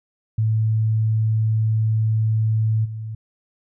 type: tone with level steps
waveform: sine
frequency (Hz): 110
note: A2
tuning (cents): 0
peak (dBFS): -16 / -27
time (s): 0.38-3.15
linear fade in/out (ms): 5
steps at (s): 2.84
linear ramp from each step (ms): 20
effects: none